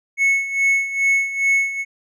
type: tone with tremolo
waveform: triangle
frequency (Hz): 2200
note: C#7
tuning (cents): -14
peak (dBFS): -11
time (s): 0.17-1.85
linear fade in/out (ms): 50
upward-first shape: sine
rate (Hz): 2.4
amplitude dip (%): 75
effects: resampled to 24000 Hz